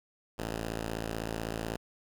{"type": "tone pair together", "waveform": "5% pulse", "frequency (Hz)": [56, 99.3], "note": ["A1", "G2"], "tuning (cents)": [31, 23], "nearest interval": "minor seventh", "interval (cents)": 992, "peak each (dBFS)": [-23, -33], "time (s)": [0.38, 1.77], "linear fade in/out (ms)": 10, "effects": []}